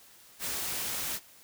white noise, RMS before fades -34 dBFS, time 0.39-1.2 s, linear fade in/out 50 ms, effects white hiss -56 dBFS RMS until 1.43 s

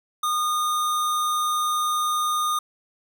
square tone, 1225 Hz, D#6, 27 cents flat, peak -22 dBFS, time 0.23-2.59 s, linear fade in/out 5 ms, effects none

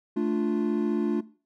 triangle chord, D minor, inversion second, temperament equal, 220 / 293.7 / 349.2 Hz, A3 / D4 / F4, 0 / 0 / 0 cents, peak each -26 dBFS, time 0.16-1.21 s, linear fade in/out 10 ms, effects noise-tail reverb RT60 0.4 s tail -19 dB re dry

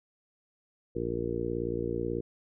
harmonic tone, 58.27 Hz, A#1, in tune, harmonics 1 / 2 / 3 / 4 / 5 / 6 / 7 / 8, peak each -41 / -39 / -41 / -41 / -39 / -35 / -37 / -35 dBFS, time 0.95-2.21 s, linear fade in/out 10 ms, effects none

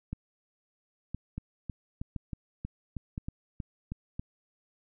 two click trains, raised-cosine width 5 ms, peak -23 / -22 dBFS, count 9 / 5, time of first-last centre 1.38-3.92 / 0.13-4.195 s, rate 3.15 / 0.984 Hz, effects none

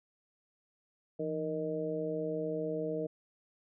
harmonic tone with a mistuned harmonic, 155.56 Hz, D#3, in tune, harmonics 1 / 2 / 3 / 4, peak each -41 / -39 / -35 / -39 dBFS, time 1.19-3.07 s, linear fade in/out 10 ms, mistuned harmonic 1, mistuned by +120 cents, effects none

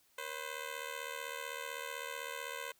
10% pulse ring-modulated tone, 514 Hz, C5, 31 cents flat, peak -29 dBFS, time 0.18-2.72 s, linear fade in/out 5 ms, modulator 37.9 Hz, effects white hiss -70 dBFS RMS until 2.79 s

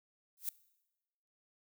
violet noise with exponential growth, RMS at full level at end -32 dBFS, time 0.37-0.49 s, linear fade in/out 2 ms, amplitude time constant 24 ms, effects noise-tail reverb RT60 1.0 s tail -21 dB re dry

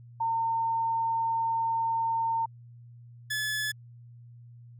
sine / sawtooth tone pair in turn, 910 / 1717.9 Hz, A#5 / A6, -42 / -42 cents, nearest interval major seventh, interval 1100 cents, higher second, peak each -25 dBFS, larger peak neither, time 0.2-2.46 / 3.3-3.72 s, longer first, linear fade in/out 10 ms, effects added 119 Hz sine -47 dBFS peak until 4.79 s

